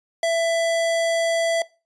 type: tone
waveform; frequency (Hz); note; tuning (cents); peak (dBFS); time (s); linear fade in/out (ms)
square; 665; E5; +15; -19; 0.23-1.62; 2
effects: noise-tail reverb RT60 0.3 s tail -21 dB re dry + resampled to 22050 Hz